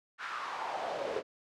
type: noise with high-pass filter sweep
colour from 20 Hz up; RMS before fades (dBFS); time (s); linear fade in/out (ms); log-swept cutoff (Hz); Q
brown; -37; 0.18-1.23; 50; 1500 to 450; 3.4
effects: low-pass 5000 Hz 12 dB/octave